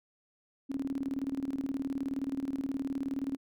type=tone with tremolo; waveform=sine; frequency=272.3 Hz; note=C#4; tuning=31 cents flat; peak=-29 dBFS; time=0.69-3.37 s; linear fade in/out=20 ms; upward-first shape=square; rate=19 Hz; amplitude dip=75%; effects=none